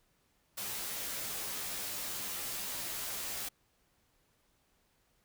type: noise with comb filter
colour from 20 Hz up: white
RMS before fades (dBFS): -39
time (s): 0.57-3.49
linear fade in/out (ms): 10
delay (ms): 13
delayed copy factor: -0.8
effects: pink hiss -73 dBFS RMS until 5.24 s

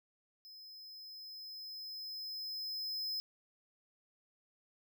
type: tone with level ramp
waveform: square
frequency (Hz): 5100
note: D#8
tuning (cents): +42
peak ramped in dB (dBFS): -52 to -36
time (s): 0.45-3.2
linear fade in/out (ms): 0
effects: none

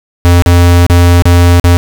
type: tone with dropouts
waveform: square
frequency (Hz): 87.31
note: F2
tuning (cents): 0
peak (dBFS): -3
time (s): 0.25-1.77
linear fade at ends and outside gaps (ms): 0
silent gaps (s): 0.422-0.461 / 0.865-0.899 / 1.222-1.255 / 1.598-1.642
effects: none

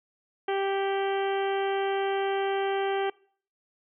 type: harmonic tone with a mistuned harmonic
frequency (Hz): 392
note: G4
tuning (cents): 0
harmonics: 1 / 2 / 3 / 4 / 5 / 6 / 7 / 8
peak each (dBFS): -27 / -30 / -40 / -38 / -41 / -43 / -45 / -42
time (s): 0.48-3.1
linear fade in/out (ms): 5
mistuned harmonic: 6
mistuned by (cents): -24
effects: noise-tail reverb RT60 0.5 s tail -23 dB re dry

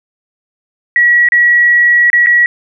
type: tone with dropouts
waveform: sine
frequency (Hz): 1923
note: B6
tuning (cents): -47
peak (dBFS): -5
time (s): 0.96-2.46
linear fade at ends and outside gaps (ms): 1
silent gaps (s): 1.287-1.321 / 2.101-2.131 / 2.262-2.269
effects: none

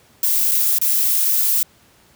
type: noise with dropouts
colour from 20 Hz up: violet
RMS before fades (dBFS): -17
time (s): 0.23-1.63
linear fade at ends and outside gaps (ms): 2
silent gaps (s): 0.513-0.516 / 0.786-0.814
effects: pink hiss -53 dBFS RMS until 2.15 s + high-pass 60 Hz 12 dB/octave

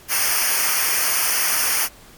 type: noise with comb filter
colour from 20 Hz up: white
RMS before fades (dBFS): -19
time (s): 0.08-1.89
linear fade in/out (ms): 50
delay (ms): 0.26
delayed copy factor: -0.9
effects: pink hiss -46 dBFS RMS until 2.17 s + MP3 96 kbps

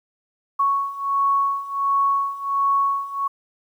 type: beating tone pair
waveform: sine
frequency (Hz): 1108.7 / 1110.1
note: C#6 / C#6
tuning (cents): 0 / +2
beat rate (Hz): 1.4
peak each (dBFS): -23 / -20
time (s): 0.59-3.28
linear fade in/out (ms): 10
effects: 9-bit

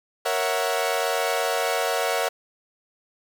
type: chord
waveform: sawtooth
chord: F# dominant seventh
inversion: first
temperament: equal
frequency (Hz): 466.2 / 554.4 / 659.3 / 740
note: A#4 / C#5 / E5 / F#5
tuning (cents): 0 / 0 / 0 / 0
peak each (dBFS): -24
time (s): 0.25-2.29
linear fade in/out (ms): 10
effects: none

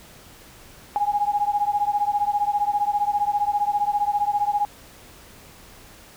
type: beating tone pair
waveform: sine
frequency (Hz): 818 / 833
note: G#5 / G#5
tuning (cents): -26 / +5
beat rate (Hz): 15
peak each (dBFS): -22 / -23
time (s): 0.96-4.65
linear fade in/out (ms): 0
effects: pink hiss -47 dBFS RMS until 6.16 s

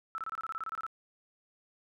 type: tone bursts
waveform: sine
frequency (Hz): 1318.5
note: E6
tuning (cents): 0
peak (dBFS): -34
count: 13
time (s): 0.15-0.865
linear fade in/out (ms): 0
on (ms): 31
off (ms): 26
effects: none

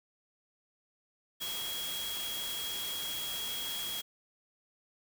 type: tone in noise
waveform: sine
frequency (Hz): 3301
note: G#7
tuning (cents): -11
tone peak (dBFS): -37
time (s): 1.4-4.02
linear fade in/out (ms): 20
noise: white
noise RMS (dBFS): -40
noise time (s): 1.4-4.02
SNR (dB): 0
effects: none

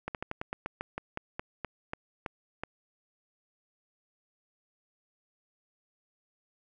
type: slowing click train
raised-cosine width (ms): 0.5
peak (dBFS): -19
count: 15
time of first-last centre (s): 0.08-2.636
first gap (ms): 68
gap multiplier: 1.14
effects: none

